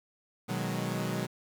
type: chord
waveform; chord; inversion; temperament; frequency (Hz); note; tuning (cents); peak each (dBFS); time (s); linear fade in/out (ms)
sawtooth; G# minor seventh; first; equal; 123.47 / 155.56 / 185 / 207.7; B2 / D#3 / F#3 / G#3; 0 / 0 / 0 / 0; -32 / -33 / -31 / -34; 0.48-1.27; 20
effects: 9-bit